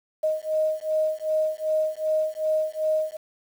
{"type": "beating tone pair", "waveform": "sine", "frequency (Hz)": [622.3, 624.9], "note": ["D#5", "D#5"], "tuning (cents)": [0, 7], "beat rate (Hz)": 2.6, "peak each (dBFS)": -25, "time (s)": [0.23, 3.17], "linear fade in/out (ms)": 10, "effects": ["8-bit"]}